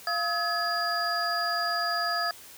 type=tone cluster; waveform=sine; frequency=691 / 1277 / 1694 / 4816 Hz; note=F5 / D#6 / G#6 / D8; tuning=-19 / +45 / +34 / +43 cents; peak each=-31 dBFS; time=0.07-2.31 s; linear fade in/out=2 ms; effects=white hiss -48 dBFS RMS until 2.57 s